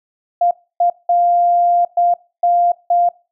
sine tone bursts at uneven times, 698.5 Hz, F5, in tune, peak -10 dBFS, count 6, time 0.41-0.51 / 0.8-0.9 / 1.09-1.85 / 1.97-2.14 / 2.43-2.72 / 2.9-3.09 s, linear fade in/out 5 ms, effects noise-tail reverb RT60 0.3 s tail -22 dB re dry

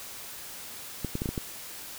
clicks, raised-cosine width 3 ms, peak -17 dBFS, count 6, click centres 1.047 / 1.154 / 1.219 / 1.258 / 1.29 / 1.378 s, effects white hiss -42 dBFS RMS until 1.98 s

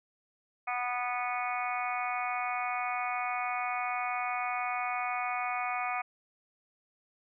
harmonic tone, 246.1 Hz, B3, 6 cents flat, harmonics 3 / 4 / 5 / 6 / 7 / 8 / 9 / 10, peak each -34 / -42 / -36 / -46 / -48 / -46 / -38 / -40 dBFS, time 0.67-6.02 s, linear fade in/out 10 ms, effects none

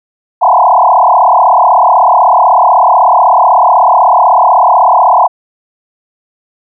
sine tone with frequency modulation, 855 Hz, A5, 50 cents flat, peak -3 dBFS, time 0.41-5.28 s, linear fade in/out 20 ms, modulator 36.1 Hz, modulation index 4.8, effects none

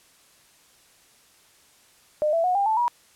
sine tone with pitch steps, 606 / 664.7 / 729 / 799.6 / 877 / 962 Hz, D#5 / E5 / F#5 / G5 / A5 / B5, -46 / +14 / -26 / +34 / -6 / -46 cents, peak -19 dBFS, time 2.22-2.88 s, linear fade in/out 0 ms, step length 110 ms, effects white hiss -57 dBFS RMS until 3.15 s + low-pass 11000 Hz 12 dB/octave

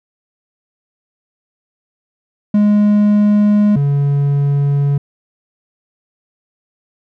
triangle tone pair in turn, 207.7 / 141.89 Hz, G#3 / C#3, 0 / +41 cents, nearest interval perfect fifth, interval 659 cents, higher first, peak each -6 / -9 dBFS, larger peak first, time 2.54-3.76 / 3.76-4.98 s, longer neither, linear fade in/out 5 ms, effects none

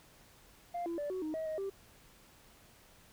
sine tone with pitch steps, 698 / 337.4 / 583 / 372.5 / 310.4 / 638 / 627 / 391.5 Hz, F5 / E4 / D5 / F#4 / D#4 / D#5 / D#5 / G4, -1 / +40 / -13 / +12 / -4 / +43 / +13 / -2 cents, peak -33 dBFS, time 0.74-1.7 s, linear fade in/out 10 ms, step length 120 ms, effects tanh soft clip ceiling -33 dBFS + pink hiss -61 dBFS RMS until 3.12 s

